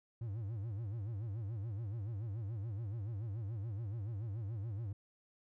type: tone with vibrato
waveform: triangle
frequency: 107.2 Hz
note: A2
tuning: 45 cents flat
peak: -36 dBFS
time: 0.21-4.93 s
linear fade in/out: 5 ms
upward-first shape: sine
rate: 7 Hz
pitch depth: 190 cents each way
effects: none